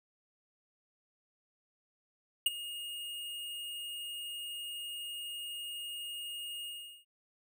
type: tone with ADSR envelope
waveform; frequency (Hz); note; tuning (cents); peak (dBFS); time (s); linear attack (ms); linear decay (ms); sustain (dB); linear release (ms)
square; 2852; F7; +36; -23; 2.46-7.05; 4; 25; -17; 400
effects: none